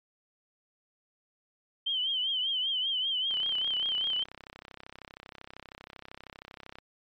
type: tone with vibrato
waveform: sine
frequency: 3101 Hz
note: G7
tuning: 19 cents flat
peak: -27 dBFS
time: 1.86-4.24 s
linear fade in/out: 10 ms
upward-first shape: triangle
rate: 5.1 Hz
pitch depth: 98 cents each way
type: click train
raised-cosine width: 0.3 ms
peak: -28 dBFS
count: 115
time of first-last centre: 3.31-6.786 s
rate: 32.8 Hz
effects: MP3 96 kbps